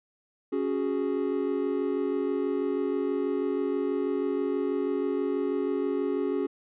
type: chord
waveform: triangle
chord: C# suspended fourth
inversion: none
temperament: just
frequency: 277.2 / 369.6 / 415.8 Hz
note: C#4 / F#4 / G#4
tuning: 0 / -2 / +2 cents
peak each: -28 dBFS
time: 0.52-6.47 s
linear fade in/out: 10 ms
effects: resampled to 8000 Hz